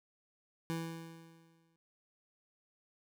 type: tone with exponential decay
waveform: 25% pulse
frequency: 164.81 Hz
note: E3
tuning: in tune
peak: -30 dBFS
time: 0.7-1.76 s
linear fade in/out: 0 ms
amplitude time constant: 230 ms
effects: none